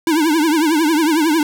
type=tone with vibrato; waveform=square; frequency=314.4 Hz; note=D#4; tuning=18 cents sharp; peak=-13 dBFS; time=0.07-1.43 s; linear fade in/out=2 ms; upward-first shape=triangle; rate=11 Hz; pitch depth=150 cents each way; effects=none